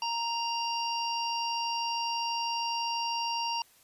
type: harmonic tone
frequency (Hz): 932.3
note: A#5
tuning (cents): 0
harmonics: 1 / 3 / 5 / 6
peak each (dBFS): -31 / -36 / -38 / -39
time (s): 0.02-3.62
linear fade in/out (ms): 2
effects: white hiss -61 dBFS RMS until 3.83 s + resampled to 32000 Hz